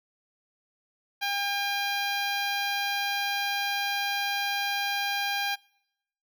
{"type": "tone with notch filter", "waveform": "10% pulse", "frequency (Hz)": 804, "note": "G5", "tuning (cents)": 44, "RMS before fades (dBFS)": -29, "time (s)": [1.21, 5.56], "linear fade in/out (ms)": 20, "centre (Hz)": 9000, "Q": 0.76, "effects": ["noise-tail reverb RT60 0.8 s tail -25 dB re dry"]}